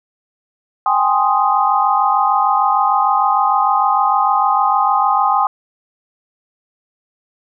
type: chord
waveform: sine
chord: Ab major seventh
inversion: third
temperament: equal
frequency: 784 / 830.6 / 1046.5 / 1244.5 Hz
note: G5 / Ab5 / C6 / Eb6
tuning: 0 / 0 / 0 / 0 cents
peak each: -17 dBFS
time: 0.86-5.47 s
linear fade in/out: 2 ms
effects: none